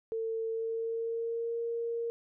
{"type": "tone with pitch glide", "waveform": "sine", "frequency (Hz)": [450, 465.3], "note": ["A4", "A#4"], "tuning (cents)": [39, -3], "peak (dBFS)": -31, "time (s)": [0.12, 2.1], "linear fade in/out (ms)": 0, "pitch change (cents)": 58, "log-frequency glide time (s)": [0.5, 1.58], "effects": []}